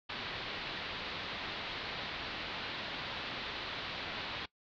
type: low-pass noise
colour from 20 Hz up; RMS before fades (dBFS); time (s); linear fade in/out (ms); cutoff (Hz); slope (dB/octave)
white; -41; 0.09-4.46; 10; 4200; 48
effects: noise-tail reverb RT60 0.1 s tail -21 dB re dry